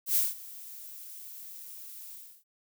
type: noise with ADSR envelope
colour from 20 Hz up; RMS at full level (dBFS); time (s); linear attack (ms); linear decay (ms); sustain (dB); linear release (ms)
violet; -24; 0.06-2.44; 100; 180; -21; 310
effects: none